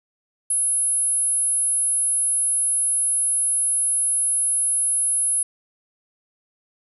sine tone, 10600 Hz, E9, 9 cents sharp, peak -18 dBFS, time 0.5-5.43 s, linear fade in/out 5 ms, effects none

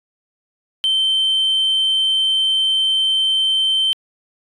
sine tone, 3105 Hz, G7, 17 cents flat, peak -12 dBFS, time 0.84-3.93 s, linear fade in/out 0 ms, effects tanh soft clip ceiling -12 dBFS

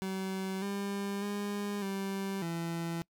30% pulse tone with pitch steps, 190.4 / 199.7 / 203.9 / 195 / 167.7 Hz, F#3 / G3 / G#3 / G3 / E3, +50 / +32 / -32 / -9 / +30 cents, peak -31 dBFS, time 0.02-3.02 s, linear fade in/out 0 ms, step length 600 ms, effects noise-tail reverb RT60 0.1 s tail -24 dB re dry

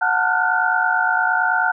sine tone cluster, 734 / 889 / 1406 / 1455 / 1516 Hz, F#5 / A5 / F6 / F#6 / F#6, -14 / +18 / +11 / -29 / +42 cents, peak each -22 dBFS, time 0.01-1.72 s, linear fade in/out 10 ms, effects none

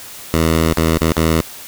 10% pulse tone with dropouts, 81 Hz, E2, 30 cents flat, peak -4 dBFS, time 0.34-1.41 s, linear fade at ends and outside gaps 0 ms, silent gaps 0.735-0.773 / 0.981-1.01 / 1.121-1.168 s, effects white hiss -34 dBFS RMS until 1.67 s

